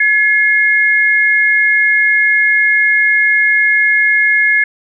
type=tone pair together; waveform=sine; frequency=1702 / 2146 Hz; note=G#6 / C7; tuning=+42 / +43 cents; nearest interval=major third; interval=401 cents; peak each=-11 dBFS; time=0-4.64 s; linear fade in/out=5 ms; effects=none